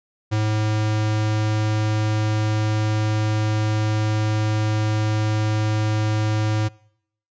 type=tone; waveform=square; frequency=107.6 Hz; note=A2; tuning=38 cents flat; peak=-19 dBFS; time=0.31-6.69 s; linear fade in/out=20 ms; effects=noise-tail reverb RT60 0.7 s tail -24 dB re dry + resampled to 16000 Hz